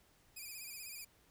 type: tone with vibrato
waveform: 5% pulse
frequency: 2424 Hz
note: D#7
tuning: 46 cents flat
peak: -37 dBFS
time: 0.36-1.05 s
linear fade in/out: 10 ms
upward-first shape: sine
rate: 16 Hz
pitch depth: 76 cents each way
effects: pink hiss -69 dBFS RMS until 1.3 s